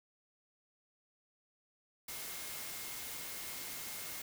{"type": "tone in noise", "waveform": "sine", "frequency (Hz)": 2137, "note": "C7", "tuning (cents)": 36, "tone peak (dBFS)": -55, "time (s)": [2.08, 4.22], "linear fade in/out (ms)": 5, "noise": "white", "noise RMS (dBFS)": -44, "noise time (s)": [2.08, 4.22], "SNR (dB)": -14, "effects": []}